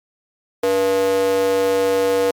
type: tone with high-pass filter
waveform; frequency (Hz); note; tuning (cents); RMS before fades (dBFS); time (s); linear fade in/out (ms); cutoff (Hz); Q
square; 96.6; G2; -25; -17; 0.63-2.31; 5; 440; 6.7
effects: MP3 96 kbps